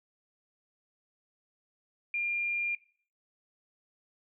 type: tone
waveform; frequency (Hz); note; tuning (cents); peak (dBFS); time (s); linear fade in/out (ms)
sine; 2400; D7; +37; -29; 2.14-2.75; 2
effects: noise-tail reverb RT60 0.5 s tail -19 dB re dry